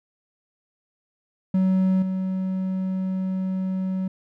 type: tone with level steps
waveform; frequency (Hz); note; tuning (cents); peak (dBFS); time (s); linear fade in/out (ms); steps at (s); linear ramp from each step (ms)
triangle; 188; F#3; +28; -15 / -21; 1.54-4.08; 5; 2.02; 5
effects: none